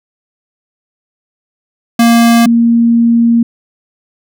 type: tone pair in turn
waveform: square / sine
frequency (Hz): 233.1 / 233.1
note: A#3 / A#3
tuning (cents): 0 / 0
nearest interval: unison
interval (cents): 0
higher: neither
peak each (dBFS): -5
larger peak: neither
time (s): 1.99-2.46 / 2.46-3.43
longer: second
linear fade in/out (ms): 5
effects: none